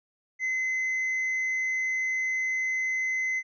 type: tone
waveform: triangle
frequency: 2047 Hz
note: C7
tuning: 38 cents flat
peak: -24 dBFS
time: 0.39-3.43 s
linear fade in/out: 50 ms
effects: resampled to 16000 Hz